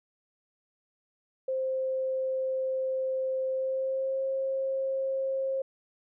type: tone with pitch glide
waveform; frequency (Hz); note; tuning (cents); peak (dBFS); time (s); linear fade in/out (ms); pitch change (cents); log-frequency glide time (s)
sine; 524 to 534.7; C5 to C5; +2 to +37; -27; 1.48-5.62; 5; +35; 3.5-4.23
effects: none